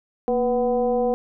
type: tone with frequency modulation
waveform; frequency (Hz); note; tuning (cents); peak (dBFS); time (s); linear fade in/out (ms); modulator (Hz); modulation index
sine; 490.3; B4; -13; -18; 0.28-1.14; 0; 257; 0.89
effects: none